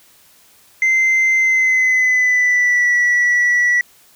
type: tone with pitch glide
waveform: sine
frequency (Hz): 2076 to 1948.2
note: C7 to B6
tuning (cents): -14 to -24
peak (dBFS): -9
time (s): 0.82-3.81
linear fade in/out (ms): 2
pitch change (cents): -110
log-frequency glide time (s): 1.38-2.92
effects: tanh soft clip ceiling -10 dBFS + white hiss -50 dBFS RMS until 4.15 s